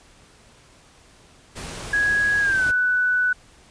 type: noise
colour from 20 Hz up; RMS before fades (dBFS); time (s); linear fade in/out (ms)
pink; -34; 1.55-2.72; 20
type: tone with pitch glide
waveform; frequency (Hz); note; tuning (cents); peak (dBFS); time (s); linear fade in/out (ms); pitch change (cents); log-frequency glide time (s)
sine; 1661.2 to 1488.5; G#6 to F#6; 0 to +10; -17; 1.93-3.33; 5; -190; 2.4-2.66
effects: pink hiss -52 dBFS RMS until 3.7 s + resampled to 22050 Hz